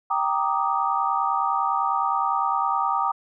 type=chord; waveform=sine; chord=Eb major seventh; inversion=first; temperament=equal; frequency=784 / 932.3 / 1174.7 / 1244.5 Hz; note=G5 / Bb5 / D6 / Eb6; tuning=0 / 0 / 0 / 0 cents; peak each=-26 dBFS; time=0.1-3.12 s; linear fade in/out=10 ms; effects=none